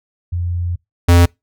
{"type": "tone pair in turn", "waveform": ["sine", "square"], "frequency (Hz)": [87.31, 86.66], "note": ["F2", "F2"], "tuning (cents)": [0, -13], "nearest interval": "unison", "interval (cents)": 13, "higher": "first", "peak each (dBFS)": [-17, -7], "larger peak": "second", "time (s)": [[0.32, 0.76], [1.08, 1.26]], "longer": "first", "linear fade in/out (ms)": 10, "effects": ["noise-tail reverb RT60 0.2 s tail -26 dB re dry"]}